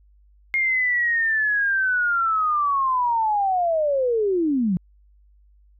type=linear sweep; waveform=sine; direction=down; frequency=2141 to 169.4 Hz; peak=-18 dBFS; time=0.54-4.77 s; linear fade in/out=0 ms; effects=added 50 Hz sine -52 dBFS peak until 5.79 s